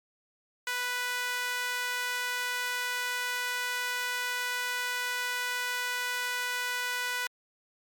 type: tone with high-pass filter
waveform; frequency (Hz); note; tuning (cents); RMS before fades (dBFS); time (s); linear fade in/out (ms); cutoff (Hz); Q
sawtooth; 493.9; B4; 0; -32; 0.67-7.27; 2; 1500; 1.6
effects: MP3 96 kbps